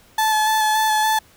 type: tone with vibrato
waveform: 35% pulse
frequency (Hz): 866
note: A5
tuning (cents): -28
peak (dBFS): -14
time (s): 0.18-1.19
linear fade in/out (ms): 5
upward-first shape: square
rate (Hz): 3.5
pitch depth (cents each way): 13
effects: pink hiss -52 dBFS RMS until 1.36 s